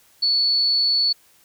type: tone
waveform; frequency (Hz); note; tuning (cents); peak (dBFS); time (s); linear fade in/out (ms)
sine; 4435; C#8; 0; -16; 0.22-1.13; 10
effects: white hiss -56 dBFS RMS until 1.44 s